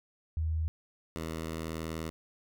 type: tone pair in turn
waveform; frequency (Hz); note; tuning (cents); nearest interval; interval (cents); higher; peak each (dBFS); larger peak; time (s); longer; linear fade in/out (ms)
sine / 10% pulse; 79.6 / 80.62; D#2 / E2; +40 / -38; unison; 22; second; -28 / -27; second; 0.37-0.68 / 1.16-2.1; second; 0
effects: none